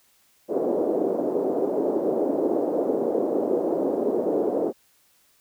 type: band-pass noise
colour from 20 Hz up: pink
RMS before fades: -24 dBFS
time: 0.48-4.73 s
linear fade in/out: 50 ms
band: 320 to 550 Hz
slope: 24 dB/octave
effects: white hiss -62 dBFS RMS until 5.4 s